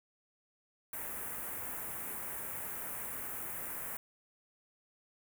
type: band-stop noise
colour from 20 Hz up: white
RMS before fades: -41 dBFS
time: 0.93-3.97 s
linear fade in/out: 2 ms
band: 2100 to 9600 Hz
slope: 24 dB/octave
effects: none